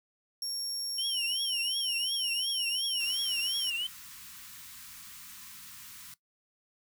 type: tone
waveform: 30% pulse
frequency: 5530 Hz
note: F8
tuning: 18 cents flat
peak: -29 dBFS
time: 0.42-3.7 s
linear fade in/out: 2 ms
type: tone with vibrato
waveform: triangle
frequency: 3002 Hz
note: F#7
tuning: 24 cents sharp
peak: -29 dBFS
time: 0.98-3.87 s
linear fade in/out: 5 ms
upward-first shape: triangle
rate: 2.8 Hz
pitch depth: 190 cents each way
type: band-stop noise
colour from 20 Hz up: white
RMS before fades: -48 dBFS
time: 3-6.14 s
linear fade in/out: 2 ms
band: 260 to 1000 Hz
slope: 48 dB/octave
effects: noise-tail reverb RT60 0.1 s tail -17 dB re dry